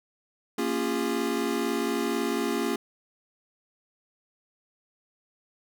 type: chord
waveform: square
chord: Bb minor seventh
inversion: none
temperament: equal with one note detuned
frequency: 233.1 / 277.2 / 349.2 / 407.2 Hz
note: Bb3 / Db4 / F4 / Ab4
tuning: 0 / 0 / 0 / -34 cents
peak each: -32 dBFS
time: 0.58-2.76 s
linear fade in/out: 5 ms
effects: none